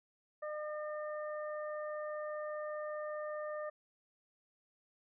harmonic tone, 605 Hz, D#5, 49 cents flat, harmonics 1 / 2 / 3, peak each -39 / -46 / -50 dBFS, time 0.42-3.7 s, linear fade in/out 10 ms, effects none

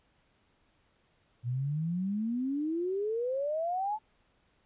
sine exponential sweep, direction up, 117.2 to 880 Hz, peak -29 dBFS, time 1.43-3.99 s, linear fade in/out 50 ms, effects pink hiss -70 dBFS RMS until 4.65 s + resampled to 8000 Hz

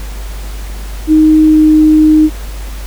sine tone with pitch glide, 311.1 to 309.1 Hz, D#4 to D#4, 0 to -11 cents, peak -3 dBFS, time 1.07-2.3 s, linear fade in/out 50 ms, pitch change -11 cents, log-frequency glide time 1.46-1.58 s, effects added 50 Hz sine -20 dBFS peak until 2.86 s + pink hiss -32 dBFS RMS until 2.86 s

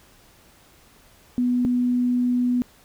sine tone pair in turn, 246.5 / 246.5 Hz, B3 / B3, -3 / -3 cents, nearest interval unison, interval 0 cents, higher neither, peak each -18 dBFS, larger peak neither, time 1.38-1.65 / 1.65-2.62 s, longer second, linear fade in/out 0 ms, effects pink hiss -54 dBFS RMS until 2.84 s

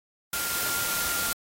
sine tone in noise, 1396.9 Hz, F6, in tune, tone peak -33 dBFS, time 0.33-1.33 s, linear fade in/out 2 ms, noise white, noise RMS -29 dBFS, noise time 0.33-1.33 s, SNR -7 dB, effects AAC 48 kbps

